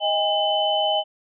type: tone cluster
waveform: sine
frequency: 627 / 810 / 3027 Hz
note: D#5 / G#5 / F#7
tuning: +13 / -43 / +39 cents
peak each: -23 dBFS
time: 0-1.04 s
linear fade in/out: 50 ms
effects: none